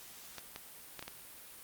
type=clicks; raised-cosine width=0.2 ms; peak=-25 dBFS; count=5; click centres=0.383 / 0.561 / 0.993 / 1.026 / 1.08 s; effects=white hiss -52 dBFS RMS until 1.63 s + Opus 48 kbps